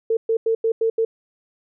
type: tone bursts at uneven times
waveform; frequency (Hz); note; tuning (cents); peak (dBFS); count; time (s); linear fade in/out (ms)
sine; 450.6; A4; +41; -16; 6; 0.1-0.17 / 0.29-0.37 / 0.46-0.55 / 0.64-0.72 / 0.81-0.9 / 0.98-1.05; 5
effects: none